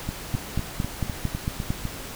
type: two click trains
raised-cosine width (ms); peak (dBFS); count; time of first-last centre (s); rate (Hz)
5; -12 / -15; 7 / 8; 0.35-1.704 / 0.09-1.853; 4.43 / 3.97
effects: pink hiss -37 dBFS RMS until 2.15 s